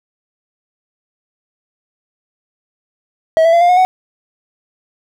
triangle tone with pitch steps, 644 / 662.9 / 682.3 / 702.3 / 722.9 / 744 Hz, E5 / E5 / F5 / F5 / F#5 / F#5, -41 / +10 / -41 / +10 / -40 / +9 cents, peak -5 dBFS, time 3.37-3.85 s, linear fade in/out 0 ms, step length 80 ms, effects none

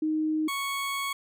sine / 20% pulse tone pair in turn, 311.1 / 1108.6 Hz, D#4 / C#6, 0 / 0 cents, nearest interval octave + minor seventh, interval 2200 cents, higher second, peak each -24 dBFS, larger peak neither, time 0.02-0.48 / 0.48-1.13 s, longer second, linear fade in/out 5 ms, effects none

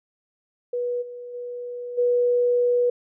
sine tone with level steps, 487.4 Hz, B4, 23 cents flat, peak -23 / -34 / -30 / -17 dBFS, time 0.73-2.9 s, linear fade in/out 5 ms, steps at 1.01 / 1.33 / 1.97 s, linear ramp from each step 20 ms, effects none

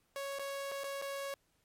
sawtooth tone with dropouts, 554.4 Hz, C#5, in tune, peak -34 dBFS, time 0.16-1.34 s, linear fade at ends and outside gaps 1 ms, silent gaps 0.387-0.394 / 0.716-0.719 / 0.836-0.841 / 1.016-1.022 s, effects pink hiss -75 dBFS RMS until 1.64 s + MP3 64 kbps

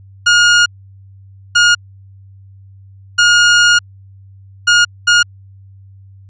sawtooth tone bursts at uneven times, 1429 Hz, F6, 39 cents sharp, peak -3 dBFS, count 5, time 0.26-0.66 / 1.55-1.75 / 3.18-3.79 / 4.67-4.85 / 5.07-5.23 s, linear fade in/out 10 ms, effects added 97 Hz sine -37 dBFS peak until 6.29 s + resampled to 16000 Hz

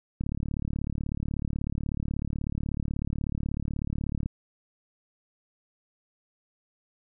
click train, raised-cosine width 5 ms, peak -18 dBFS, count 148, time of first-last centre 0.21-4.26 s, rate 36.3 Hz, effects none

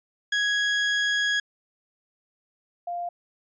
30% pulse / sine tone pair in turn, 1661.2 / 698.4 Hz, G#6 / F5, 0 / 0 cents, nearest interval octave + minor third, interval 1500 cents, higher first, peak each -19 / -28 dBFS, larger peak first, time 0.32-1.4 / 2.87-3.09 s, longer first, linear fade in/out 5 ms, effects resampled to 16000 Hz

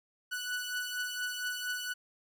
sawtooth beating tone pair, 1480 / 1484.3 Hz, F#6 / F#6, 0 / +5 cents, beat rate 4.3 Hz, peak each -32 / -36 dBFS, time 0.31-1.94 s, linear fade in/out 20 ms, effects none

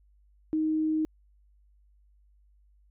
sine tone, 312.7 Hz, D#4, 9 cents sharp, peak -24 dBFS, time 0.53-1.05 s, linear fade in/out 0 ms, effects added 50 Hz sine -59 dBFS peak until 2.9 s

